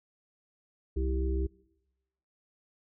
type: harmonic tone with a mistuned harmonic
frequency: 65.41 Hz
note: C2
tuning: in tune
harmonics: 1 / 3 / 5 / 6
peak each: -28 / -43 / -37 / -36 dBFS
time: 0.96-1.47 s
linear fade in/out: 10 ms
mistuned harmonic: 3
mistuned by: -100 cents
effects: noise-tail reverb RT60 1.0 s tail -24 dB re dry